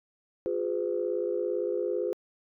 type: tone cluster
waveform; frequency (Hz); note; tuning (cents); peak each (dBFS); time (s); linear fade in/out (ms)
sine; 354.3 / 412 / 507; F4 / G#4 / B4; +25 / -14 / +45; -31; 0.46-2.13; 0
effects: tanh soft clip ceiling -17 dBFS

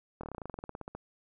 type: slowing click train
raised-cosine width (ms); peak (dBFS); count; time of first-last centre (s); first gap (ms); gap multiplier
1; -26; 18; 0.21-0.95; 24; 1.07
effects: none

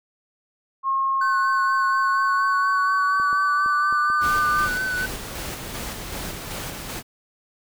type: tone with pitch glide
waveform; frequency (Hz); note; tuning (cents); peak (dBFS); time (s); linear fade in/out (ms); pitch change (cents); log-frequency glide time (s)
sine; 1078 to 1196.1; C#6 to D6; -49 to +31; -19; 0.83-4.69; 50; +180; 1.97-4.22
type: tone with vibrato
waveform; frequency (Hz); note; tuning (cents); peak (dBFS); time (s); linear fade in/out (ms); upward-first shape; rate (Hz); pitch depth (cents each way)
triangle; 1505; F#6; +29; -21; 1.21-5.06; 5; sine; 4.2; 28
type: clicks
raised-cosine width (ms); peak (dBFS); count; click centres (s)
2; -26; 10; 3.199 / 3.329 / 3.661 / 3.926 / 4.101 / 4.523 / 4.877 / 5.042 / 6.262 / 6.333
type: noise with tremolo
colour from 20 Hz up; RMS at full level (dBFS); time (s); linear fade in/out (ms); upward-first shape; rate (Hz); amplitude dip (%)
pink; -31; 4.2-7.03; 50; square; 2.6; 30
effects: none

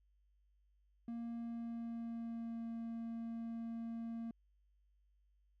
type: tone with pitch glide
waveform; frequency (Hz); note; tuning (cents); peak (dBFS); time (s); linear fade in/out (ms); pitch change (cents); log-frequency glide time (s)
triangle; 233.1 to 229.6; A#3 to A#3; 0 to -26; -39; 1.08-4.31; 2; -26; 1.35-2.68
effects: added 50 Hz sine -70 dBFS peak until 5.6 s

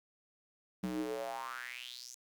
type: tone with high-pass filter sweep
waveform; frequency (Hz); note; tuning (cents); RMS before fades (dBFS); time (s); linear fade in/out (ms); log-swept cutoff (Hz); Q
square; 61.74; B1; 0; -41; 0.83-2.15; 5; 200 to 6800; 5.8
effects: 11-bit

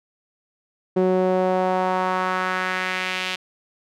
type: tone with band-pass filter sweep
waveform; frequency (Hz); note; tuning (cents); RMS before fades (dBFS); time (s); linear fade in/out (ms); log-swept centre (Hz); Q
sawtooth; 185; F#3; 0; -22; 0.96-3.36; 10; 390 to 3000; 1.8
effects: none

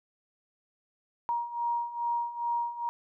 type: beating tone pair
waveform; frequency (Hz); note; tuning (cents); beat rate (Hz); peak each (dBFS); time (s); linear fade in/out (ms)
sine; 944 / 946.4; A#5 / A#5; +22 / +26; 2.4; -34 / -30; 1.29-2.89; 0
effects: none

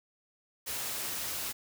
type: noise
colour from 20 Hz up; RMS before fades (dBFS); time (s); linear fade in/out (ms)
white; -36; 0.66-1.53; 20
effects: none

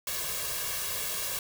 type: noise with comb filter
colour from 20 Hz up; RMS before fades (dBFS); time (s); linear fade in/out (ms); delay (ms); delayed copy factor
white; -33; 0.07-1.39; 2; 1.8; +0.8
effects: none

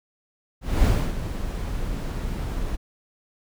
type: noise with ADSR envelope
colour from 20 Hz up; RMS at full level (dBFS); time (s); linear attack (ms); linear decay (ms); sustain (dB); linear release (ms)
brown; -17; 0.61-2.77; 240; 270; -11; 25
effects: none

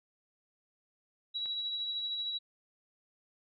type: tone with tremolo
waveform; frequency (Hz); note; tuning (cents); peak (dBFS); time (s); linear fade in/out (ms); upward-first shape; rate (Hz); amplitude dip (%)
sine; 3895; B7; -25; -32; 1.34-2.39; 20; sine; 13; 30
type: click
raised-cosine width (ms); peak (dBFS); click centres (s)
0.3; -35; 1.458
effects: none

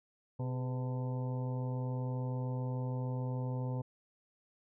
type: harmonic tone with a mistuned harmonic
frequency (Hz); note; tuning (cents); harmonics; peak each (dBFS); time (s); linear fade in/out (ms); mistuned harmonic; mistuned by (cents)
126.9; B2; +47; 1 / 2 / 3 / 4 / 5 / 6 / 7 / 8; -34 / -43 / -50 / -45 / -54 / -57 / -49 / -58; 0.39-3.82; 10; 3; +91
effects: none

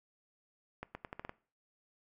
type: accelerating click train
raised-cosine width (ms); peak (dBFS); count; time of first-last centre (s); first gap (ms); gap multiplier
0.5; -26; 7; 0.83-1.294; 120; 0.82
effects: noise-tail reverb RT60 0.4 s tail -20 dB re dry

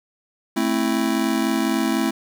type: chord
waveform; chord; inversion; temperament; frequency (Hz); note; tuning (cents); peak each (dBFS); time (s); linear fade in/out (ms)
square; A minor; none; just; 220 / 264 / 330; A3 / C4 / E4; 0 / +16 / +2; -24; 0.56-2.11; 10
effects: 8-bit

